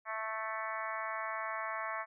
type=harmonic tone with a mistuned harmonic; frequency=220 Hz; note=A3; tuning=in tune; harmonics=3 / 4 / 5 / 6 / 7 / 8 / 9 / 10; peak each=-43 / -45 / -40 / -44 / -48 / -44 / -46 / -47 dBFS; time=0.05-2.06 s; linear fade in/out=50 ms; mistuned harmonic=10; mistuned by=+18 cents; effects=none